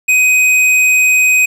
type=tone; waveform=square; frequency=2510 Hz; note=D#7; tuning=15 cents sharp; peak=-8 dBFS; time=0.08-1.46 s; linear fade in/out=10 ms; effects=low-pass 12000 Hz 12 dB/octave + 7-bit